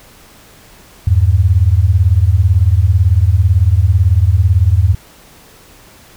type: beating tone pair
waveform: sine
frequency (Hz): 82.41 / 100.41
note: E2 / G2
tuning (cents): 0 / +42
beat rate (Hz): 18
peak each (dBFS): -10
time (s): 1.07-4.95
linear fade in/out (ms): 5
effects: pink hiss -42 dBFS RMS until 6.16 s